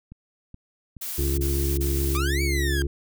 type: click train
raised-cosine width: 5 ms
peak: -29 dBFS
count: 4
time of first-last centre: 0.12-1.391 s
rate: 2.36 Hz
type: noise bursts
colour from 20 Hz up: blue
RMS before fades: -32 dBFS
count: 3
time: 1.01-2.174 s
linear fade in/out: 10 ms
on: 370 ms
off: 27 ms
type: harmonic tone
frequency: 69.3 Hz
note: C#2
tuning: in tune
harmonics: 1 / 2 / 4 / 5 / 6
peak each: -23 / -31 / -36 / -29 / -38 dBFS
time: 1.18-2.87 s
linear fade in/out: 5 ms
type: exponential two-way sweep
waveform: sawtooth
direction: up then down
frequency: 1140 to 2305 to 1588 Hz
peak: -24 dBFS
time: 2.15-2.82 s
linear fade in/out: 0 ms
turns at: 2.42 s
effects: none